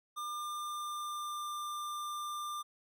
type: tone with pitch glide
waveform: square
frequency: 1200 to 1193.1 Hz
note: D6 to D6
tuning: +37 to +27 cents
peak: -38 dBFS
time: 0.16-2.63 s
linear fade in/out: 20 ms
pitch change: -10 cents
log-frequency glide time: 0.34-1.5 s
effects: none